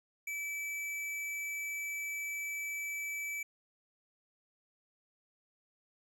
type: tone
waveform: square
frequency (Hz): 2307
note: D7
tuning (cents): -31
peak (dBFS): -37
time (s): 0.27-3.43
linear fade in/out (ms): 5
effects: none